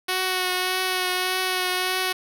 5% pulse tone with vibrato, 369 Hz, F#4, 5 cents flat, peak -11 dBFS, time 0.08-2.13 s, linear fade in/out 10 ms, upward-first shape triangle, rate 1.7 Hz, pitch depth 21 cents each way, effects 8-bit

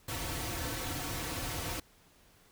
pink noise with comb filter, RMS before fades -37 dBFS, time 0.08-1.8 s, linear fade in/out 5 ms, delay 4.9 ms, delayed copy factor -0.95, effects pink hiss -63 dBFS RMS until 2.51 s

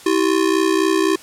square ring-modulated tone, 355 Hz, F4, 28 cents sharp, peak -12 dBFS, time 0.06-1.16 s, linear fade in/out 2 ms, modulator 31.9 Hz, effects white hiss -41 dBFS RMS until 1.22 s + low-pass 10000 Hz 12 dB/octave

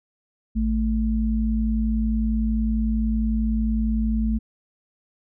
sine tone pair together, 55.48 / 220 Hz, A1 / A3, +15 / 0 cents, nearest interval 2 octaves, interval 2385 cents, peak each -22 dBFS, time 0.55-4.39 s, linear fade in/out 20 ms, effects none

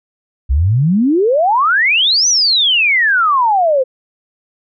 sine exponential two-way sweep, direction up then down, 60.8 to 6150 to 501 Hz, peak -9 dBFS, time 0.49-3.84 s, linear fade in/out 20 ms, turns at 2.28 s, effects none

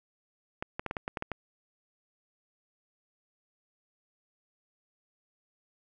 clicks, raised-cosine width 0.5 ms, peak -18 dBFS, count 9, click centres 0.625 / 0.795 / 0.863 / 0.911 / 0.968 / 1.079 / 1.172 / 1.224 / 1.317 s, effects none

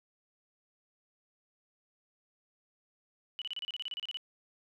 sine tone bursts, 2961 Hz, F#7, 1 cent sharp, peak -35 dBFS, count 14, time 3.39-4.171 s, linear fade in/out 0 ms, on 27 ms, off 31 ms, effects none

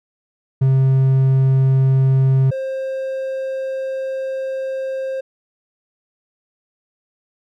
triangle tone pair in turn, 133.1 / 530.4 Hz, C3 / C5, +30 / +23 cents, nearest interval 2 octaves, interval 2393 cents, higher second, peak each -9 / -19 dBFS, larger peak first, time 0.61-2.51 / 2.51-5.21 s, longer second, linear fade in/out 10 ms, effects none

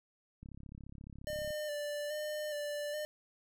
click train, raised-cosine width 5 ms, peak -37 dBFS, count 38, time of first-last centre 0.43-1.506 s, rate 34.4 Hz
square tone with vibrato, 596 Hz, D5, 25 cents sharp, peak -37 dBFS, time 1.27-3.05 s, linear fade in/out 0 ms, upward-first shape square, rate 1.2 Hz, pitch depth 25 cents each way
effects none

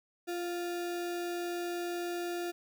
sine tone with sample-and-hold, 348 Hz, F4, 6 cents flat, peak -33 dBFS, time 0.27-2.52 s, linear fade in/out 20 ms, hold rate 1050 Hz, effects none

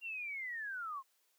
sine linear sweep, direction down, 2794 to 1035 Hz, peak -39 dBFS, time 0.01-1.03 s, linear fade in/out 50 ms, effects white hiss -75 dBFS RMS until 1.38 s + high-pass 400 Hz 12 dB/octave

